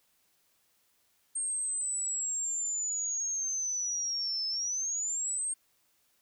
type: linear two-way sweep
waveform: sine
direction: down then up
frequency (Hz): 8580 to 5210 to 8580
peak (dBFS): -30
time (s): 1.35-5.54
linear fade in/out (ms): 10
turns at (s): 4.48
effects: white hiss -71 dBFS RMS until 6.21 s